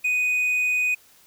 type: tone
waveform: triangle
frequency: 2489 Hz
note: D#7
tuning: in tune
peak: -18 dBFS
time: 0.04-0.95 s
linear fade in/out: 10 ms
effects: white hiss -55 dBFS RMS until 1.26 s